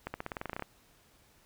accelerating click train, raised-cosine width 0.5 ms, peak -21 dBFS, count 13, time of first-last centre 0.07-0.623 s, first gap 70 ms, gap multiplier 0.92, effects pink hiss -64 dBFS RMS until 1.45 s

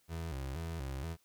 30% pulse tone with vibrato, 74.4 Hz, D2, 23 cents sharp, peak -35 dBFS, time 0.08-1.17 s, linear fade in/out 50 ms, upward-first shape square, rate 2.1 Hz, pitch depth 180 cents each way, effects white hiss -72 dBFS RMS until 1.24 s

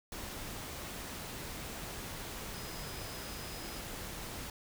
sine tone in noise, 5050 Hz, D#8, 25 cents sharp, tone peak -52 dBFS, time 2.54-3.8 s, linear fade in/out 2 ms, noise pink, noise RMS -43 dBFS, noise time 0.12-4.5 s, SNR -12 dB, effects none

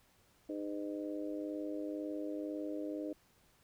harmonic tone, 102 Hz, G#2, 31 cents flat, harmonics 3 / 4 / 5 / 6, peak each -39 / -47 / -45 / -46 dBFS, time 0.49-3.13 s, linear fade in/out 5 ms, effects pink hiss -69 dBFS RMS until 3.63 s

